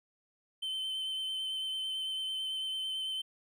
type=tone with vibrato; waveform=triangle; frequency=3080 Hz; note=G7; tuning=31 cents flat; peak=-32 dBFS; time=0.62-3.22 s; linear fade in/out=10 ms; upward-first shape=sine; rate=9 Hz; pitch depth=15 cents each way; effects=none